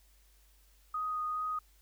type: tone with vibrato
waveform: sine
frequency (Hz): 1244.5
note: D#6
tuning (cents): 0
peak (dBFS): -32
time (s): 0.94-1.59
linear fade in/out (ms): 5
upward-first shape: sine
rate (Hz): 2.4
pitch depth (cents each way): 10
effects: added 50 Hz sine -62 dBFS peak until 1.81 s + white hiss -68 dBFS RMS until 1.81 s